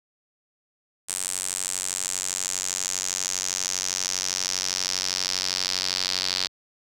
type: tone with band-pass filter sweep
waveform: sawtooth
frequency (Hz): 92.5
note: F#2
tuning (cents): 0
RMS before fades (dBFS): -28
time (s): 1.08-6.48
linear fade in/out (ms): 20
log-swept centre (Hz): 8500 to 4600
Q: 4
effects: none